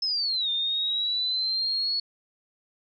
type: linear two-way sweep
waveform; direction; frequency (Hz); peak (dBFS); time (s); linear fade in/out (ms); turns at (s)
sine; down then up; 5250 to 3606 to 4393; -24; 0.02-2; 5; 0.5
effects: none